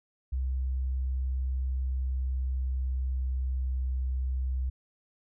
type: tone with pitch glide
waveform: sine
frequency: 64.8 to 64.35 Hz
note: C2 to C2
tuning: -16 to -28 cents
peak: -27 dBFS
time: 0.32-4.7 s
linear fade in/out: 10 ms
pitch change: -12 cents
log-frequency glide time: 1.58-3.82 s
effects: none